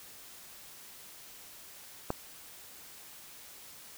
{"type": "click", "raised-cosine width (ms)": 1, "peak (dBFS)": -16, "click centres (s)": 2.104, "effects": ["white hiss -51 dBFS RMS until 3.97 s"]}